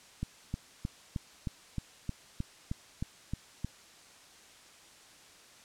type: click train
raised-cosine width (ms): 5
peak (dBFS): -21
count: 12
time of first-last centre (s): 0.23-3.646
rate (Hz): 3.22
effects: white hiss -56 dBFS RMS until 5.64 s + low-pass 8000 Hz 12 dB/octave